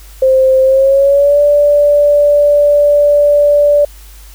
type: tone with pitch glide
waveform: sine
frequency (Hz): 525 to 582.5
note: C5 to D5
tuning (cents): +6 to -14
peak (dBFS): -5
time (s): 0.22-3.85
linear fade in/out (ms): 5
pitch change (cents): +180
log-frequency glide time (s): 0.62-1.41
effects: added 50 Hz sine -33 dBFS peak until 4.34 s + white hiss -41 dBFS RMS until 4.34 s